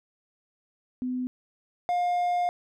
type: tone pair in turn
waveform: sine / triangle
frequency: 252.2 / 709.2 Hz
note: B3 / F5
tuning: +36 / +26 cents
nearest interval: octave + tritone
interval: 1790 cents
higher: second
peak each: -27 / -21 dBFS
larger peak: second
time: 1.02-1.27 / 1.89-2.49 s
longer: second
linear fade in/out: 0 ms
effects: none